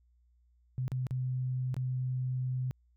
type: tone with dropouts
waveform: sine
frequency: 127.9 Hz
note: C3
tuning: 39 cents flat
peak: -30 dBFS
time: 0.78-2.71 s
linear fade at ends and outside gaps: 0 ms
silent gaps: 0.88-0.918 / 1.068-1.109 / 1.743-1.766 s
effects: added 60 Hz sine -64 dBFS peak until 2.96 s